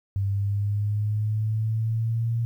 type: linear sweep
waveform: sine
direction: up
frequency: 98.1 to 116.7 Hz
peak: -22 dBFS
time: 0.16-2.45 s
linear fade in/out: 0 ms
effects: 10-bit